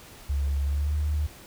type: tone with pitch glide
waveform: sine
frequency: 70.2 to 74.81 Hz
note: C#2 to D2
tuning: +22 to +33 cents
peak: -23 dBFS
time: 0.29-1.27 s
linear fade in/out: 10 ms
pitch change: +111 cents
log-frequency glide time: 0.65-0.95 s
effects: pink hiss -48 dBFS RMS until 1.46 s